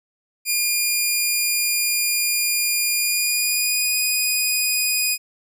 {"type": "tone with pitch glide", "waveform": "10% pulse", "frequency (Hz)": [2419, 2478], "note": ["D#7", "D#7"], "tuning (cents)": [-49, -8], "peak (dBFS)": -10, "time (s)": [0.45, 5.18], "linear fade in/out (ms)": 50, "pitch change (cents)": 41, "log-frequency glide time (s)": [2.95, 3.95], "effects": []}